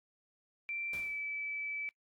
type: tone with pitch glide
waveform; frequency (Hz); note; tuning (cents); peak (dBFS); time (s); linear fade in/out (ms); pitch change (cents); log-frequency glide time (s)
sine; 2350 to 2306; D7 to D7; +1 to -32; -36; 0.69-1.89; 0; -33; 0.98-1.1
type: noise with exponential decay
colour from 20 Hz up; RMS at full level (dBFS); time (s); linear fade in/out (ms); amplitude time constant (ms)
pink; -48; 0.93-1.34; 2; 89
effects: noise-tail reverb RT60 0.1 s tail -23 dB re dry + AAC 64 kbps